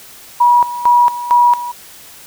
sine tone with tremolo, 966 Hz, B5, 39 cents flat, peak -6 dBFS, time 0.4-1.72 s, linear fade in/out 10 ms, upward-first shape square, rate 2.2 Hz, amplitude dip 80%, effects white hiss -38 dBFS RMS until 2.26 s

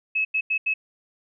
sine tone bursts at uneven times, 2583 Hz, E7, 36 cents flat, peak -20 dBFS, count 4, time 0.15-0.25 / 0.34-0.41 / 0.5-0.58 / 0.66-0.74 s, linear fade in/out 10 ms, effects none

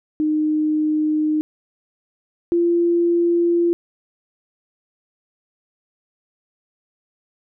sine tone pair in turn, 306.9 / 343.3 Hz, D#4 / F4, -24 / -30 cents, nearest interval major second, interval 194 cents, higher second, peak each -16 / -14 dBFS, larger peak second, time 0.2-1.41 / 2.52-3.73 s, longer neither, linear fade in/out 0 ms, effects none

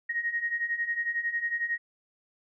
sine beating tone pair, 1868 / 1879 Hz, A#6 / A#6, +3 / +13 cents, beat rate 11 Hz, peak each -33 / -29 dBFS, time 0.09-1.78 s, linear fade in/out 10 ms, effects none

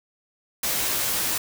white noise with comb filter, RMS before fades -25 dBFS, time 0.63-1.38 s, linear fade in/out 5 ms, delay 16 ms, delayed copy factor +0.5, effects none

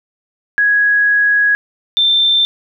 sine tone pair in turn, 1664 / 3567 Hz, G#6 / A7, +3 / +23 cents, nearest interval octave + minor second, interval 1320 cents, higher second, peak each -9 dBFS, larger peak neither, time 0.58-1.55 / 1.97-2.45 s, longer first, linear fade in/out 0 ms, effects none

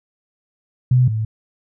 sine tone pair in turn, 125.9 / 109.73 Hz, B2 / A2, +34 / -4 cents, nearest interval major second, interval 238 cents, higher first, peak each -10 / -18 dBFS, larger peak first, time 0.91-1.08 / 1.08-1.25 s, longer neither, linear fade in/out 5 ms, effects none

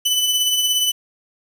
sawtooth tone with tremolo, 2995 Hz, F#7, 20 cents sharp, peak -11 dBFS, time 0.05-0.92 s, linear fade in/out 10 ms, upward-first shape triangle, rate 17 Hz, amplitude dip 45%, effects 7-bit

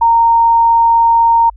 sine tone, 924 Hz, A#5, 16 cents flat, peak -6 dBFS, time 0.01-1.5 s, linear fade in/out 10 ms, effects added 50 Hz sine -34 dBFS peak until 1.56 s

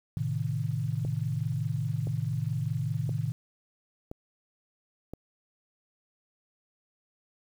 sine chord, A diminished, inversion none, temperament equal, 110 / 130.81 / 155.56 Hz, A2 / C3 / Eb3, 0 / 0 / 0 cents, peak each -32 dBFS, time 0.17-3.32 s, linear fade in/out 0 ms
click train, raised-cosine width 2 ms, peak -25 dBFS, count 5, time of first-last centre 1.05-5.136 s, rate 0.979 Hz
effects 9-bit

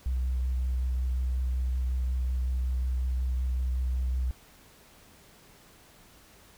sine tone with vibrato, 63.3 Hz, B1, 43 cents sharp, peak -24 dBFS, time 0.06-4.31 s, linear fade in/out 0 ms, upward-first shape sine, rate 5.4 Hz, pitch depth 15 cents each way, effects tanh soft clip ceiling -23 dBFS + pink hiss -56 dBFS RMS until 6.57 s

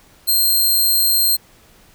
5% pulse tone, 4186 Hz, C8, in tune, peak -6 dBFS, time 0.27-1.37 s, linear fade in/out 20 ms, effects pink hiss -50 dBFS RMS until 1.94 s

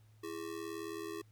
square ring-modulated tone, 371.3 Hz, F#4, 6 cents sharp, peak -38 dBFS, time 0.23-1.22 s, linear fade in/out 10 ms, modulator 39.5 Hz, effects added 108 Hz sine -60 dBFS peak until 1.31 s + pink hiss -73 dBFS RMS until 1.31 s

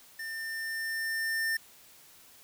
square tone with level ramp, 1800 Hz, A6, 39 cents sharp, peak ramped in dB -37 to -28 dBFS, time 0.19-1.57 s, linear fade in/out 5 ms, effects white hiss -56 dBFS RMS until 2.43 s

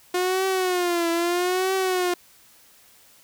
sawtooth tone with vibrato, 358 Hz, F4, 43 cents sharp, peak -17 dBFS, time 0.14-2.14 s, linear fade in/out 5 ms, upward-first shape triangle, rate 0.78 Hz, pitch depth 120 cents each way, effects white hiss -54 dBFS RMS until 3.23 s

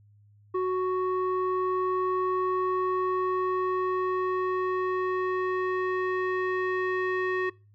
square tone with low-pass filter sweep, 370 Hz, F#4, in tune, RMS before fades -27 dBFS, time 0.54-7.5 s, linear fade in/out 10 ms, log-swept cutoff 940 to 1900 Hz, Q 2.7, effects noise-tail reverb RT60 0.3 s tail -23 dB re dry + added 103 Hz sine -55 dBFS peak until 7.74 s

